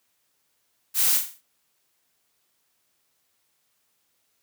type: noise with echo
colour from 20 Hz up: blue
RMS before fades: -21 dBFS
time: 0.94-1.21 s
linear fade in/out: 50 ms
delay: 42 ms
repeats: 5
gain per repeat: -7 dB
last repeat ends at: 1.42 s
effects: white hiss -71 dBFS RMS until 4.42 s + high-pass 60 Hz 12 dB/octave